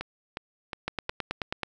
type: two click trains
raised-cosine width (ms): 0.3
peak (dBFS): -17 / -13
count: 4 / 8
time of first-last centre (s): 0.01-1.093 / 0.88-1.633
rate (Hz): 2.77 / 9.3
effects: none